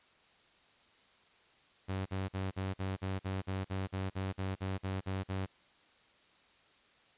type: tone bursts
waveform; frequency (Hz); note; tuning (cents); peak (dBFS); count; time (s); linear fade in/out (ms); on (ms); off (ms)
sawtooth; 95.4; G2; -47; -30; 16; 1.88-5.465; 20; 180; 47
effects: white hiss -65 dBFS RMS until 7.17 s + resampled to 8000 Hz